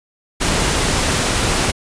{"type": "noise", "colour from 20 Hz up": "pink", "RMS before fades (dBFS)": -17, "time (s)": [0.4, 1.72], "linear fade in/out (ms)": 20, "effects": ["resampled to 22050 Hz"]}